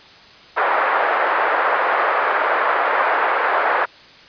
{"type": "band-pass noise", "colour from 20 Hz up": "white", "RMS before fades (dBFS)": -18, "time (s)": [0.56, 3.86], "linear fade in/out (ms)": 20, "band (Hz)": [490, 1600], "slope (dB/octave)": 24, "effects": ["white hiss -44 dBFS RMS until 4.28 s", "resampled to 11025 Hz"]}